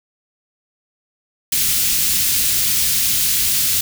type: band-stop noise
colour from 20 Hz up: white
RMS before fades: -17 dBFS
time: 1.52-3.81 s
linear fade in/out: 5 ms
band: 180 to 2700 Hz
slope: 12 dB/octave
effects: none